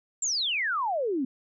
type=exponential sweep; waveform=sine; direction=down; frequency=7660 to 246.9 Hz; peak=-25 dBFS; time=0.22-1.25 s; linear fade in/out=5 ms; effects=none